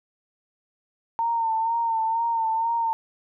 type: tone with vibrato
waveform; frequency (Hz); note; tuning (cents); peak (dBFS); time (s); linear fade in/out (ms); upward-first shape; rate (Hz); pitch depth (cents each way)
sine; 910; A#5; -42; -21; 1.19-2.93; 0; sine; 2.1; 41
effects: none